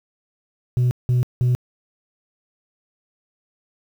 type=tone bursts; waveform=sine; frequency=124.1 Hz; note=B2; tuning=9 cents sharp; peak=-12 dBFS; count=3; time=0.77-1.55 s; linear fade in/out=0 ms; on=140 ms; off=180 ms; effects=tanh soft clip ceiling -14 dBFS + 8-bit